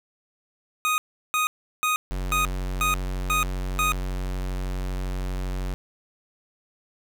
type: tone bursts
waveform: 25% pulse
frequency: 1244.5 Hz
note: D#6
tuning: in tune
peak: -17 dBFS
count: 7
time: 0.85-3.92 s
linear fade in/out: 0 ms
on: 130 ms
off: 360 ms
type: tone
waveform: square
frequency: 46.32 Hz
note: F#1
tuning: 3 cents sharp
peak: -27 dBFS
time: 2.11-5.74 s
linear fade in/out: 0 ms
effects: none